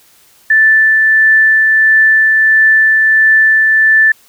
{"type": "tone with tremolo", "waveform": "sine", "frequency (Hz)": 1760, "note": "A6", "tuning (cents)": 0, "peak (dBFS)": -4, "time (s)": [0.5, 4.12], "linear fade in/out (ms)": 5, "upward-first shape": "triangle", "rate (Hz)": 1.5, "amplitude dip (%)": 25, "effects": ["white hiss -47 dBFS RMS until 4.28 s"]}